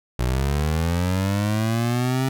25% pulse linear sweep, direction up, 59.6 to 133.8 Hz, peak -16 dBFS, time 0.19-2.29 s, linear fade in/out 5 ms, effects none

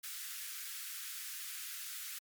white high-pass noise, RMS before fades -44 dBFS, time 0.03-2.19 s, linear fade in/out 10 ms, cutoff 1300 Hz, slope 48 dB/octave, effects MP3 96 kbps

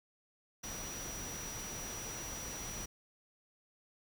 sine tone in noise, 5830 Hz, F#8, 26 cents flat, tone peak -44 dBFS, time 0.63-2.86 s, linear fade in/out 10 ms, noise pink, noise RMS -45 dBFS, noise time 0.63-2.86 s, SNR -2 dB, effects none

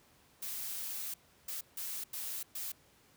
blue noise bursts at uneven times, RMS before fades -40 dBFS, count 5, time 0.42-1.14 / 1.48-1.61 / 1.77-2.04 / 2.13-2.43 / 2.55-2.72 s, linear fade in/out 5 ms, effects pink hiss -65 dBFS RMS until 3.16 s + high-pass 60 Hz 12 dB/octave

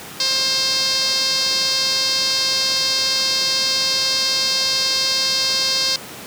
sawtooth tone with band-pass filter, 530 Hz, C5, 22 cents sharp, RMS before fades -19 dBFS, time 0.2-5.96 s, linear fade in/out 2 ms, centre 4700 Hz, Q 5, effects pink hiss -34 dBFS RMS until 6.26 s + high-pass 150 Hz 12 dB/octave

